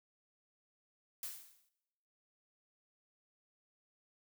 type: noise with exponential decay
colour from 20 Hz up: blue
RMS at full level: -40 dBFS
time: 1.23-1.69 s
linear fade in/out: 2 ms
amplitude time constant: 100 ms
effects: noise-tail reverb RT60 1.0 s tail -21 dB re dry